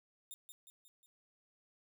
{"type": "tone with echo", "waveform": "5% pulse", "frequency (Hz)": 3640, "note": "A#7", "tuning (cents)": -42, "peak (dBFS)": -38, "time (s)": [0.31, 0.34], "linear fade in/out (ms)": 0, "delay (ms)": 180, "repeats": 4, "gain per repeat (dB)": -5, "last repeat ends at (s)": 1.06, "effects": []}